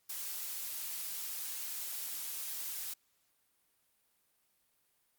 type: noise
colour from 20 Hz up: blue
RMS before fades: -40 dBFS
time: 0.09-2.94 s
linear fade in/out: 10 ms
effects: white hiss -75 dBFS RMS until 5.18 s + Opus 48 kbps